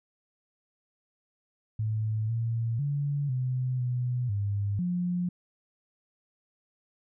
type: tone with pitch steps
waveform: sine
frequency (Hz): 109 / 115 / 143.1 / 127.5 / 124 / 101.2 / 177.7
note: A2 / A#2 / D3 / C3 / B2 / G#2 / F3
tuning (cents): -16 / -23 / -45 / -44 / +7 / -44 / +30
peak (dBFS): -26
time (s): 1.79-5.29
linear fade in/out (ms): 5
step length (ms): 500
effects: none